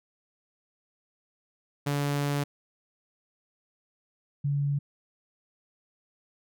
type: tone pair in turn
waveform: sawtooth / sine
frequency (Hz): 143.4 / 142.33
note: D3 / C#3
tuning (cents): -41 / +46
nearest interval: unison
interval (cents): 13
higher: first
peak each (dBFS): -22 / -24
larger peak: first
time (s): 1.86-2.44 / 4.44-4.79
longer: first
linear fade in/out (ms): 10
effects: none